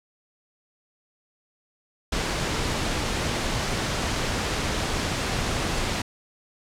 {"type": "noise", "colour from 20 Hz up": "pink", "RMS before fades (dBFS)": -26, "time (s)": [2.12, 6.02], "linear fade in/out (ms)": 5, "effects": ["low-pass 7000 Hz 12 dB/octave"]}